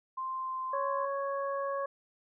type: tone with pitch glide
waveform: sine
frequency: 1046.5 to 1040.5 Hz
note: C6 to C6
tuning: 0 to -10 cents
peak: -33 dBFS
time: 0.17-1.06 s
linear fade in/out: 10 ms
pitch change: -10 cents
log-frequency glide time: 0.34-0.62 s
type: harmonic tone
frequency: 554.4 Hz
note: C#5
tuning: in tune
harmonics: 1 / 2 / 3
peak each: -33 / -35 / -45 dBFS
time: 0.73-1.86 s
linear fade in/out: 5 ms
effects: none